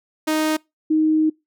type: tone pair in turn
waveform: sawtooth / sine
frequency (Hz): 311.1 / 312.3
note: D#4 / D#4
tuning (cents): 0 / +7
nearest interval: unison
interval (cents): 7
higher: second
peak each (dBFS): -14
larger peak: neither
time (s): 0.27-0.57 / 0.9-1.3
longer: second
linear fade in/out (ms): 10
effects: noise-tail reverb RT60 0.2 s tail -24 dB re dry